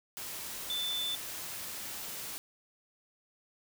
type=tone in noise; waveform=sine; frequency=3520 Hz; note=A7; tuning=in tune; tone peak=-32 dBFS; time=0.7-1.15 s; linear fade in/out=0 ms; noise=white; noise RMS=-41 dBFS; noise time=0.17-2.38 s; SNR=+6 dB; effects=none